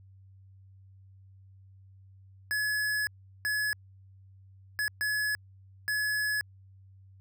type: tone bursts at uneven times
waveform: square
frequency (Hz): 1700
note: G#6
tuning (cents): +40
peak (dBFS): -28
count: 5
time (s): 2.51-3.07 / 3.45-3.73 / 4.79-4.88 / 5.01-5.35 / 5.88-6.41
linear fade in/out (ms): 0
effects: added 96 Hz sine -52 dBFS peak until 7.2 s